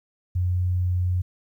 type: tone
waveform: sine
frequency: 90.2 Hz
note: F#2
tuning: 44 cents flat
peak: -20 dBFS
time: 0.35-1.22 s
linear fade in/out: 10 ms
effects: 10-bit